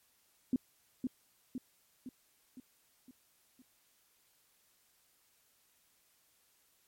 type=tone with echo; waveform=sine; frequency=254.2 Hz; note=C4; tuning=50 cents flat; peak=-26 dBFS; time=0.53-0.56 s; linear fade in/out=2 ms; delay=510 ms; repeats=6; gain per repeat=-5 dB; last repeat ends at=3.62 s; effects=white hiss -71 dBFS RMS until 6.87 s + MP3 64 kbps